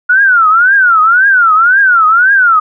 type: tone with vibrato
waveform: sine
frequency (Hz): 1427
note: F6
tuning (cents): +37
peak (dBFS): -4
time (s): 0.09-2.6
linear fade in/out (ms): 10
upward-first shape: triangle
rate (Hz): 1.9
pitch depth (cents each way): 250
effects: none